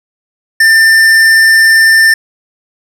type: tone with tanh clipping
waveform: sine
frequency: 1791 Hz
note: A6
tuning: 30 cents sharp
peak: -5 dBFS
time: 0.6-2.14 s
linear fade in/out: 5 ms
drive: 15 dB
effects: none